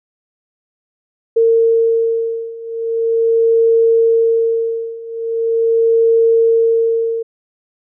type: beating tone pair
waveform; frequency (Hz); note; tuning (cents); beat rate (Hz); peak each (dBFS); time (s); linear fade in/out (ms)
sine; 456.2 / 456.61; A#4 / A#4; -37 / -36; 0.41; -15 / -13; 1.36-7.23; 10
effects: none